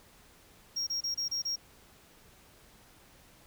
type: tone bursts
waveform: triangle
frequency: 5588 Hz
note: F8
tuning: in tune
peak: -29 dBFS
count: 6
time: 0.76-1.56 s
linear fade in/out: 10 ms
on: 110 ms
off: 28 ms
effects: pink hiss -59 dBFS RMS until 3.46 s